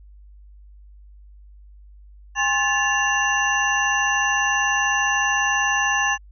sine tone cluster, 813 / 1062 / 1736 / 2777 / 6000 Hz, G#5 / C6 / A6 / F7 / F#8, -37 / +25 / -24 / -10 / +23 cents, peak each -25 / -26 / -21 / -25 / -28 dBFS, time 2.35-6.18 s, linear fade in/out 50 ms, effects added 50 Hz sine -43 dBFS peak until 6.31 s

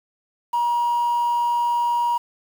triangle tone, 953 Hz, A#5, 38 cents sharp, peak -15 dBFS, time 0.53-2.18 s, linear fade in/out 10 ms, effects tanh soft clip ceiling -14 dBFS + 7-bit

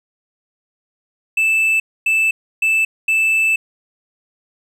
triangle tone bursts at uneven times, 2637 Hz, E7, in tune, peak -11 dBFS, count 4, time 1.37-1.8 / 2.06-2.31 / 2.62-2.85 / 3.08-3.56 s, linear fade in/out 5 ms, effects none

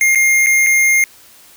square tone with dropouts, 2123 Hz, C7, 25 cents sharp, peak -10 dBFS, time 0.01-1.04 s, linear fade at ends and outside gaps 1 ms, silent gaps 0.149-0.156 / 0.462-0.468 / 0.664-0.668 s, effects white hiss -44 dBFS RMS until 1.56 s

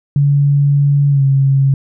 sine tone with pitch glide, 142.4 to 136.52 Hz, C#3 to C#3, +47 to -26 cents, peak -8 dBFS, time 0.16-1.74 s, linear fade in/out 2 ms, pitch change -73 cents, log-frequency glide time 1.1-1.23 s, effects none

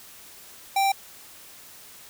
square tone, 784 Hz, G5, in tune, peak -20 dBFS, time 0.76-0.92 s, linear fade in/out 5 ms, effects white hiss -47 dBFS RMS until 2.09 s

